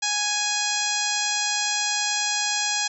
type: harmonic tone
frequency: 830.6 Hz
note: G#5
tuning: in tune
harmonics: 1 / 2 / 3 / 4 / 5 / 6 / 7 / 8 / 9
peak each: -31 / -31 / -31 / -31 / -31 / -31 / -31 / -31 / -31 dBFS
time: 0.02-2.88 s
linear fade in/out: 10 ms
effects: none